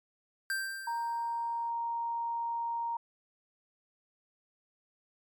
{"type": "tone with exponential decay", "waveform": "square", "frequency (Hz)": 1574, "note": "G6", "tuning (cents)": 7, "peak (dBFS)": -30, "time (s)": [0.5, 1.7], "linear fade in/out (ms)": 1, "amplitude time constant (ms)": 260}
{"type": "tone", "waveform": "sine", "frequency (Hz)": 932.3, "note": "A#5", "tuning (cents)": 0, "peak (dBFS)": -31, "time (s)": [0.87, 2.97], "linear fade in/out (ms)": 5}
{"effects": ["MP3 96 kbps"]}